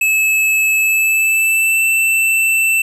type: tone with pitch glide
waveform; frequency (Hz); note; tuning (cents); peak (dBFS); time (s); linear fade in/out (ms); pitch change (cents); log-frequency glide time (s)
square; 2600 to 2667; E7 to E7; -24 to +20; -12; 0.01-2.82; 5; +44; 0.76-1.82
effects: none